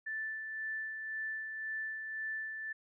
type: tone with tremolo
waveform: sine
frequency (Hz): 1760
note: A6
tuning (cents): 0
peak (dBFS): -35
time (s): 0.06-2.73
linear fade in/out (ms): 10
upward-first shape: sine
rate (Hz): 1.9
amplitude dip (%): 40
effects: none